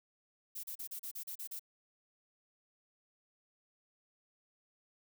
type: noise bursts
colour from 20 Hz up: violet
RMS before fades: -43 dBFS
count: 9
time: 0.55-1.595 s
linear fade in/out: 10 ms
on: 85 ms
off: 35 ms
effects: none